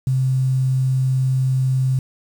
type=tone with quantisation; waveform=sine; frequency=130.81 Hz; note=C3; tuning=in tune; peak=-15 dBFS; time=0.07-1.99 s; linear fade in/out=2 ms; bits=7; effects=none